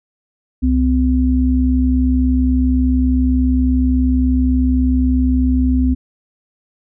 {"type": "tone pair together", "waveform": "sine", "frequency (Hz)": [66.3, 255.4], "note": ["C2", "C4"], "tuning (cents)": [23, -42], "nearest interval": "octave + major seventh", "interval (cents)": 2335, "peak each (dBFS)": -14, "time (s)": [0.62, 5.95], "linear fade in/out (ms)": 20, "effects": []}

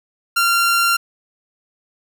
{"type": "tone", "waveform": "sawtooth", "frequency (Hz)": 1381, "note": "F6", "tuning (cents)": -20, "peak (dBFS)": -10, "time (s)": [0.36, 0.97], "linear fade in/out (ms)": 10, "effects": []}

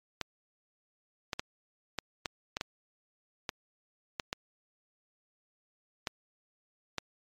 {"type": "clicks", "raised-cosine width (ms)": 0.2, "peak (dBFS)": -15, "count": 12, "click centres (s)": [0.213, 1.332, 1.395, 1.987, 2.258, 2.569, 2.611, 3.492, 4.198, 4.329, 6.072, 6.983], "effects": ["MP3 96 kbps"]}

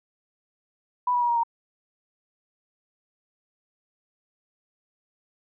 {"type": "tone with pitch steps", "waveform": "sine", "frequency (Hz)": [987.8, 973.1, 958.6, 944.3, 930.2], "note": ["B5", "B5", "A#5", "A#5", "A#5"], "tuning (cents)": [0, -26, 48, 22, -4], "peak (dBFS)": -20, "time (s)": [1.07, 1.435], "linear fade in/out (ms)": 5, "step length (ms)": 73, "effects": []}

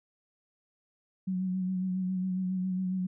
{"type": "tone with vibrato", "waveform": "sine", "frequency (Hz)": 185.5, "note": "F#3", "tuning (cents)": 5, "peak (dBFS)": -28, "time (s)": [1.27, 3.07], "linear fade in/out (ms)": 10, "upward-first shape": "sine", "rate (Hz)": 7.3, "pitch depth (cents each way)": 30, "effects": []}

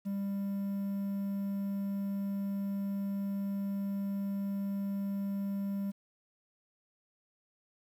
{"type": "tone with quantisation", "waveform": "triangle", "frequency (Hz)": 198.4, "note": "G3", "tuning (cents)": 21, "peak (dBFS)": -30, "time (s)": [0.05, 5.92], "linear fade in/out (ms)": 20, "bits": 10, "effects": []}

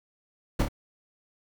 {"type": "noise with echo", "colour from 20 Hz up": "brown", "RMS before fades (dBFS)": -22, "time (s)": [0.59, 0.63], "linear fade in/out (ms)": 10, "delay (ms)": 28, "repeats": 2, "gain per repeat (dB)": -5, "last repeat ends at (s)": 0.686, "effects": []}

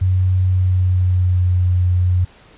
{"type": "tone with pitch glide", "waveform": "sine", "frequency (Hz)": [92.5, 90.18], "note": ["F#2", "F#2"], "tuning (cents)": [0, -44], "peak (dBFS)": -12, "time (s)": [0.01, 2.25], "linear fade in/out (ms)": 10, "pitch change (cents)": -44, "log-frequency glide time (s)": [0.46, 1.53], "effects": ["pink hiss -47 dBFS RMS until 2.57 s", "resampled to 8000 Hz"]}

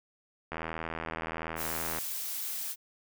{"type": "click train", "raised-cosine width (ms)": 0.5, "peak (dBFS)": -20, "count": 120, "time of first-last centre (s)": [0.52, 1.986], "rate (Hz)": 81.2}
{"type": "noise", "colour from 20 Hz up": "blue", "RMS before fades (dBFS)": -36, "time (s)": [1.56, 2.76], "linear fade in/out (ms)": 50}
{"effects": []}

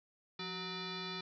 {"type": "tone with frequency modulation", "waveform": "sine", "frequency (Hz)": 1835, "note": "A#6", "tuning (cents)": -28, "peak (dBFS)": -39, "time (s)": [0.39, 1.21], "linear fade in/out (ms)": 5, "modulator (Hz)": 553, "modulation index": 4.8, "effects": []}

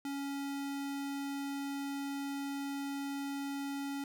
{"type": "tone", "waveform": "square", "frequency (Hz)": 279.1, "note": "C#4", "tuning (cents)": 12, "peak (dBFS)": -37, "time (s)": [0.05, 4.04], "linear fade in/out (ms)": 2, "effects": []}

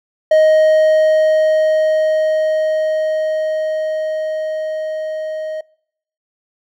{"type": "tone with level ramp", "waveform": "triangle", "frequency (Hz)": 625, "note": "D#5", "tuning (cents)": 8, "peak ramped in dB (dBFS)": [-5, -19], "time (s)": [0.31, 5.61], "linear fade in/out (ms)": 5, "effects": ["noise-tail reverb RT60 0.7 s tail -26 dB re dry"]}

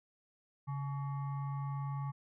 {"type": "tone with frequency modulation", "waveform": "sine", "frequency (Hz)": 138.59, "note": "C#3", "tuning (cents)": 0, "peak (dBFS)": -35, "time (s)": [0.67, 2.12], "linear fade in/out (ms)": 20, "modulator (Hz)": 991, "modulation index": 0.48, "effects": []}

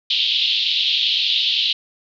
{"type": "band-pass noise", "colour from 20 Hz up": "pink", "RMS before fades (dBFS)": -19, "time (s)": [0.1, 1.73], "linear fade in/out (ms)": 5, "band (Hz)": [3000, 4000], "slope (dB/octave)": 48, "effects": []}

